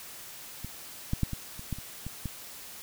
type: clicks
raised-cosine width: 5 ms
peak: -25 / -15 / -13 / -21 / -30 / -19 / -29 / -24 / -21 dBFS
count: 9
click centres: 0.646 / 1.134 / 1.233 / 1.333 / 1.594 / 1.727 / 1.786 / 2.066 / 2.257 s
effects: white hiss -45 dBFS RMS until 2.82 s